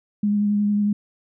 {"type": "tone with vibrato", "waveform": "sine", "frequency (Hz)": 206.3, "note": "G#3", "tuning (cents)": -11, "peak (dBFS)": -17, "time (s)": [0.23, 0.93], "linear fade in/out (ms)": 5, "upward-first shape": "sine", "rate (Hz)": 11, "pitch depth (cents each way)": 16, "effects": []}